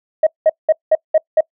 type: tone bursts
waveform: sine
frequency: 629 Hz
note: D#5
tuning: 19 cents sharp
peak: -6 dBFS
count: 6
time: 0.23-1.408 s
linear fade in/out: 5 ms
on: 38 ms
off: 190 ms
effects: noise-tail reverb RT60 0.1 s tail -25 dB re dry + tanh soft clip ceiling -4 dBFS

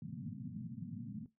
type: band-pass noise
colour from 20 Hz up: white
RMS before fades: -45 dBFS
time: 0.02-1.26 s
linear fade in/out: 2 ms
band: 100 to 250 Hz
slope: 96 dB/octave
effects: noise-tail reverb RT60 0.2 s tail -17 dB re dry

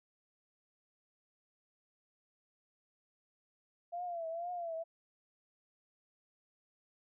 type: tone with vibrato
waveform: sine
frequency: 682 Hz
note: F5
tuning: 41 cents flat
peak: -37 dBFS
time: 3.92-4.84 s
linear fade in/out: 20 ms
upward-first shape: triangle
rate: 2.1 Hz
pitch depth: 99 cents each way
effects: none

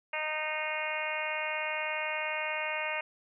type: harmonic tone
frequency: 308.4 Hz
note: D#4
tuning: 15 cents flat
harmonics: 2 / 3 / 4 / 5 / 6 / 7 / 8 / 9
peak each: -38 / -39 / -43 / -42 / -41 / -37 / -38 / -40 dBFS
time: 0.13-3.01 s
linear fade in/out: 5 ms
effects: none

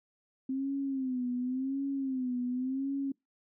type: tone with vibrato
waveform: sine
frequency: 261.1 Hz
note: C4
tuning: 3 cents flat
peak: -30 dBFS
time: 0.49-3.12 s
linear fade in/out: 5 ms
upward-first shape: sine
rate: 0.91 Hz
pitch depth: 100 cents each way
effects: noise-tail reverb RT60 0.2 s tail -26 dB re dry

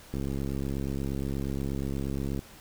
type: click train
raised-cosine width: 3 ms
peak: -20 dBFS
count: 155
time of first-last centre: 0.14-2.391 s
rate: 68.4 Hz
effects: pink hiss -51 dBFS RMS until 2.6 s

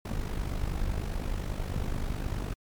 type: noise with amplitude modulation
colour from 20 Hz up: brown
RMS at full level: -28 dBFS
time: 0.05-2.54 s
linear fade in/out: 5 ms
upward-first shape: sine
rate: 49.8 Hz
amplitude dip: 70%
effects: MP3 96 kbps

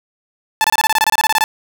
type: tone bursts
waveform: sawtooth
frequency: 875 Hz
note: A5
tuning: 10 cents flat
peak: -7 dBFS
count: 15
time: 0.61-1.44 s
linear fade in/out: 0 ms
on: 32 ms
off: 25 ms
effects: none

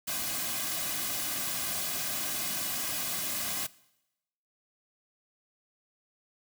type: noise with comb filter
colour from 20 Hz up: white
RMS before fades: -33 dBFS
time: 0.07-3.67 s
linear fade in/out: 10 ms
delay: 2.2 ms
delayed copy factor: -0.65
effects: noise-tail reverb RT60 0.9 s tail -21 dB re dry

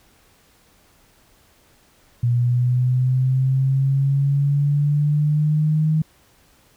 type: linear sweep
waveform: sine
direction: up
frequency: 119.7 to 157.1 Hz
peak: -15 dBFS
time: 2.23-6.02 s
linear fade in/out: 5 ms
effects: pink hiss -56 dBFS RMS until 6.76 s

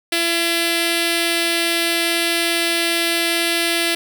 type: tone with notch filter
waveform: 5% pulse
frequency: 337.6 Hz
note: E4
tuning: 41 cents sharp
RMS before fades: -19 dBFS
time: 0.12-3.95 s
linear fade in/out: 5 ms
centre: 1100 Hz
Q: 0.99
effects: none

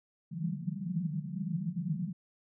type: band-pass noise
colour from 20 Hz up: pink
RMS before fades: -35 dBFS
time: 0.31-2.13 s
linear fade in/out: 20 ms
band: 150 to 200 Hz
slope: 96 dB/octave
effects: none

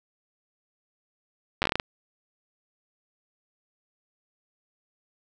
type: slowing click train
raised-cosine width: 0.3 ms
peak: -8 dBFS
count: 9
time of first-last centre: 1.62-1.799 s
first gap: 9 ms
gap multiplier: 1.25
effects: none

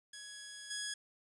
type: tone with level steps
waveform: 10% pulse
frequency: 1672 Hz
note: G#6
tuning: 11 cents sharp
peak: -38 / -29 dBFS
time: 0.13-0.94 s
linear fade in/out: 5 ms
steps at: 0.7 s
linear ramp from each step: 10 ms
effects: resampled to 24000 Hz + 11-bit

